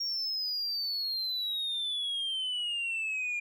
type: exponential sweep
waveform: sine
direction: down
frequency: 5588 to 2400 Hz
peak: -28 dBFS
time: 0-3.4 s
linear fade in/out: 10 ms
effects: tanh soft clip ceiling -29 dBFS